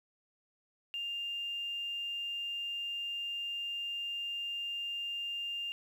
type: tone with quantisation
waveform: sine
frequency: 2800 Hz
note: F7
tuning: 4 cents sharp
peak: -35 dBFS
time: 0.94-5.72 s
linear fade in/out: 0 ms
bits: 10
effects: none